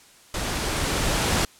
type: noise with level ramp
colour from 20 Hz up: pink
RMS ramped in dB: -28 to -21 dBFS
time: 0.34-1.45 s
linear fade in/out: 2 ms
effects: white hiss -52 dBFS RMS until 1.59 s + low-pass 10000 Hz 12 dB/octave